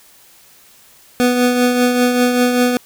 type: tone with tremolo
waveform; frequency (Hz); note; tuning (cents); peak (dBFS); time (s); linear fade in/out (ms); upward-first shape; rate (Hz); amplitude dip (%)
25% pulse; 246.9; B3; 0; -6; 1.2-2.77; 0; triangle; 5.1; 50
effects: white hiss -47 dBFS RMS until 2.85 s